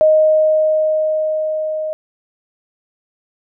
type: tone with level ramp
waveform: sine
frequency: 622.3 Hz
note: D#5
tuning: in tune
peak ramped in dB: -7 to -19 dBFS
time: 0.01-1.93 s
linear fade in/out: 0 ms
effects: none